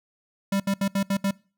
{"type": "tone bursts at uneven times", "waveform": "square", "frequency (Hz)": 197, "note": "G3", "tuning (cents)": 9, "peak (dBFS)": -22, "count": 6, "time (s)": [[0.52, 0.6], [0.67, 0.74], [0.81, 0.88], [0.95, 1.03], [1.1, 1.17], [1.24, 1.31]], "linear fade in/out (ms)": 5, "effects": ["noise-tail reverb RT60 0.4 s tail -24 dB re dry"]}